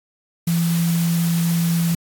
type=tone in noise; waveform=sine; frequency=168.4 Hz; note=E3; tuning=37 cents sharp; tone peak=-16 dBFS; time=0.47-1.95 s; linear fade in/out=5 ms; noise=white; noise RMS=-30 dBFS; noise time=0.47-1.95 s; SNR=+11 dB; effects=AAC 64 kbps